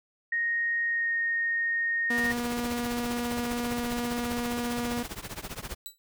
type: tone with pitch glide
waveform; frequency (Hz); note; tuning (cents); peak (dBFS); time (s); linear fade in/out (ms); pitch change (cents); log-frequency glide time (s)
sine; 1864.7 to 1852.9; A#6 to A#6; 0 to -11; -25; 0.32-2.32; 5; -11; 0.86-1.14
type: tone with vibrato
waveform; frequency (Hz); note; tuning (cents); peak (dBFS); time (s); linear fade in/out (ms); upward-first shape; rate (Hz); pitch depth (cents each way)
sawtooth; 240; B3; -49; -25; 2.1-5.03; 5; square; 20; 9
type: noise with tremolo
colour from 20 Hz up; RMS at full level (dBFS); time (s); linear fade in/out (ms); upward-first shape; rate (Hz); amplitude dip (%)
pink; -35; 2.17-5.75; 10; triangle; 15; 95
type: tone with exponential decay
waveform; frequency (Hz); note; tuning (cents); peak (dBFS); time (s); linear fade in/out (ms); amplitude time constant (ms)
15% pulse; 3951; B7; 0; -26; 5.86-5.98; 0; 25
effects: none